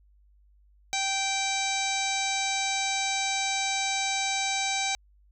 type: harmonic tone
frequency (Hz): 780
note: G5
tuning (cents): -9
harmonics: 1 / 2 / 3 / 4 / 5 / 6 / 7 / 8 / 9 / 10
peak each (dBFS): -31 / -40 / -31 / -42 / -33 / -40 / -40 / -34 / -42 / -39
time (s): 0.93-4.95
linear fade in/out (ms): 0
effects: added 50 Hz sine -57 dBFS peak until 5.31 s